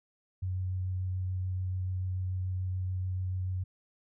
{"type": "tone with vibrato", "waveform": "sine", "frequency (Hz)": 92.5, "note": "F#2", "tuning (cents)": 0, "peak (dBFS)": -30, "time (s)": [0.42, 3.64], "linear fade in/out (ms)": 10, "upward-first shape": "sine", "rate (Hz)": 6.9, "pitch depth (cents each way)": 10, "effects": []}